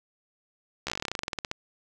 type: slowing click train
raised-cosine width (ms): 0.2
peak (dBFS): -13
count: 20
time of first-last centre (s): 0.87-1.514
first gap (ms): 14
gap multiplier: 1.09
effects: none